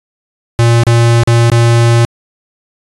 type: tone with dropouts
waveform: square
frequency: 117.3 Hz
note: A#2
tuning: 11 cents sharp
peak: -6 dBFS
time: 0.59-2.05 s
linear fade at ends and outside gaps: 0 ms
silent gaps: 0.835-0.868 / 1.234-1.275 / 1.5-1.518 s
effects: resampled to 24000 Hz